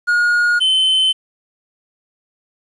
triangle tone pair in turn, 1437 / 3064 Hz, F6 / G7, +49 / -40 cents, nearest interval octave + minor second, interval 1311 cents, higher second, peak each -10 dBFS, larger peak neither, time 0.07-0.6 / 0.6-1.13 s, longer neither, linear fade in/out 20 ms, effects resampled to 24000 Hz + 8-bit

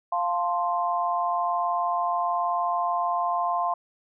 sine chord, F major, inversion none, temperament equal, 698.5 / 880 / 1046.5 Hz, F5 / A5 / C6, 0 / 0 / 0 cents, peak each -26 / -31 / -26 dBFS, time 0.12-3.74 s, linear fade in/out 5 ms, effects none

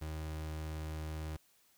35% pulse tone, 78 Hz, D#2, 5 cents sharp, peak -37 dBFS, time 0.01-1.37 s, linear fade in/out 10 ms, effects white hiss -69 dBFS RMS until 1.77 s

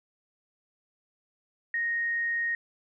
sine tone, 1864.7 Hz, A#6, in tune, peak -26 dBFS, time 1.74-2.55 s, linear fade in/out 2 ms, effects none

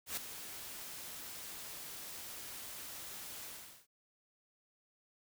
white noise with ADSR envelope, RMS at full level -37 dBFS, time 0.06-3.87 s, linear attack 110 ms, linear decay 7 ms, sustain -10 dB, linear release 410 ms, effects none

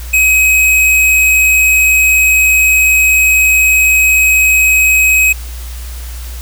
square tone, 2537 Hz, D#7, 33 cents sharp, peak -7 dBFS, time 0.13-5.33 s, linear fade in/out 10 ms, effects added 60 Hz sine -22 dBFS peak until 6.41 s + white hiss -33 dBFS RMS until 6.41 s

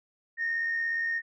sine tone with amplitude modulation, 1842 Hz, A#6, 21 cents flat, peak -24 dBFS, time 0.37-1.22 s, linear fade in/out 50 ms, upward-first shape sine, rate 77.1 Hz, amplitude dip 40%, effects tanh soft clip ceiling -22 dBFS

